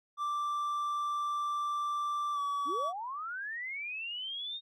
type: tone with pitch glide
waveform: triangle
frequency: 1174.7 to 1140.6 Hz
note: D6 to C#6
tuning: 0 to +49 cents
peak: -29 dBFS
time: 0.17-2.93 s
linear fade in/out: 50 ms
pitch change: -51 cents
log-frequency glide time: 2.33-2.4 s
type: linear sweep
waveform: sine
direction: up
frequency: 246.9 to 3729 Hz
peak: -36 dBFS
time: 2.65-4.61 s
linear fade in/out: 50 ms
effects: none